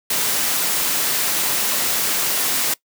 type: noise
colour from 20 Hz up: white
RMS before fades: -20 dBFS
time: 0.1-2.74 s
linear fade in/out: 5 ms
effects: noise-tail reverb RT60 0.1 s tail -21 dB re dry + high-pass 150 Hz 12 dB/octave